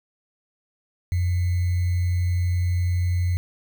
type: tone with sample-and-hold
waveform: sine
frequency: 88.8 Hz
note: F2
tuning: 29 cents sharp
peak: -19 dBFS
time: 1.12-3.37 s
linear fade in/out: 0 ms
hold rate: 2100 Hz
effects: none